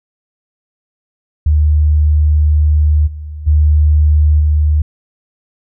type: tone with level steps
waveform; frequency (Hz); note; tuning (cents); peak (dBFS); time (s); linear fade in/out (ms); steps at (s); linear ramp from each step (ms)
sine; 75.6; D#2; -49; -7 / -23 / -6 / -8; 1.46-4.82; 5; 3.06 / 3.46 / 4.39; 20
effects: none